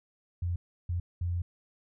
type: tone bursts at uneven times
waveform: sine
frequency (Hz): 87.4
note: F2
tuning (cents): +2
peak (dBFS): -28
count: 3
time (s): 0.42-0.56 / 0.89-1 / 1.21-1.42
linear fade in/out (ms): 5
effects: none